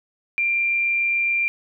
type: tone with amplitude modulation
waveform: sine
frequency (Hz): 2377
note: D7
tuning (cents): +20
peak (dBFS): -17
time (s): 0.38-1.48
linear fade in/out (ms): 0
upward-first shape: sine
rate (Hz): 127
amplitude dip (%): 25
effects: none